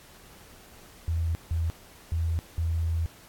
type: tone bursts at uneven times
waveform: sine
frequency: 82.41 Hz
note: E2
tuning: in tune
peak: -24 dBFS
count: 4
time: 1.08-1.35 / 1.51-1.7 / 2.12-2.39 / 2.58-3.06 s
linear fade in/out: 0 ms
effects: pink hiss -52 dBFS RMS until 3.28 s + AAC 64 kbps